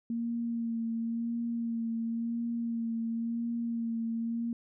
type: tone with vibrato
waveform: sine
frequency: 231.2 Hz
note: A#3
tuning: 14 cents flat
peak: -30 dBFS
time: 0.1-4.53 s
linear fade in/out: 2 ms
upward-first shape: sine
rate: 0.95 Hz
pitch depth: 23 cents each way
effects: none